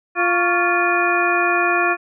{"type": "harmonic tone with a mistuned harmonic", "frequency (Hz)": 349.2, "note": "F4", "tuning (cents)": 0, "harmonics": [1, 2, 3, 4, 5, 7], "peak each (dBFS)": [-22, -22, -22, -22, -22, -22], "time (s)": [0.15, 1.97], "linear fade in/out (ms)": 50, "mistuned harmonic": 3, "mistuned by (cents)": 110, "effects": []}